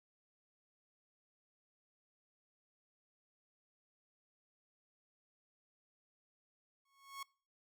sawtooth tone with exponential growth, 1100 Hz, C#6, 14 cents flat, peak -38 dBFS, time 6.85-7.23 s, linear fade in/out 5 ms, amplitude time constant 82 ms, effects noise-tail reverb RT60 0.4 s tail -24 dB re dry

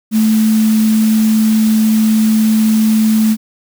sine tone in noise, 218.8 Hz, A3, 9 cents flat, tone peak -8 dBFS, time 0.11-3.37 s, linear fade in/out 50 ms, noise white, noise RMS -26 dBFS, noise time 0.11-3.37 s, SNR +15 dB, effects none

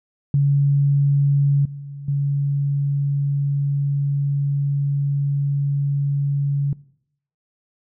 sine tone with level steps, 141.2 Hz, C#3, 32 cents sharp, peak -13 / -30 / -17 dBFS, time 0.34-6.73 s, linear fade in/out 2 ms, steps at 1.65 / 2.08 s, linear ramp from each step 5 ms, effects noise-tail reverb RT60 0.7 s tail -21 dB re dry

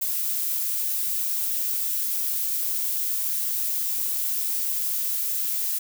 violet noise, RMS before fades -26 dBFS, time 0.01-5.79 s, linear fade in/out 10 ms, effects none

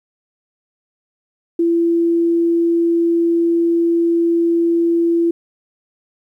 sine tone, 337.4 Hz, E4, 40 cents sharp, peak -12 dBFS, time 1.59-5.31 s, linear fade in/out 5 ms, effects 9-bit

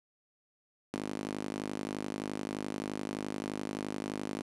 sawtooth tone with high-pass filter, 51.6 Hz, G#1, 10 cents flat, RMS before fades -38 dBFS, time 0.93-4.42 s, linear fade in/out 0 ms, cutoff 260 Hz, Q 2.3, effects resampled to 24000 Hz + 9-bit

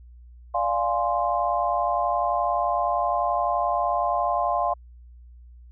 sine chord, D half-diminished seventh, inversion none, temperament equal, 587.3 / 698.5 / 830.6 / 1046.5 Hz, D5 / F5 / Ab5 / C6, 0 / 0 / 0 / 0 cents, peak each -29 / -24 / -29 / -26 dBFS, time 0.54-4.74 s, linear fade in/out 10 ms, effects added 60 Hz sine -44 dBFS peak until 5.71 s

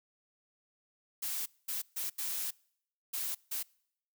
blue noise bursts at uneven times, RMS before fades -36 dBFS, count 6, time 1.22-1.46 / 1.68-1.82 / 1.96-2.1 / 2.18-2.51 / 3.13-3.35 / 3.51-3.63 s, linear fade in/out 10 ms, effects noise-tail reverb RT60 0.7 s tail -26 dB re dry

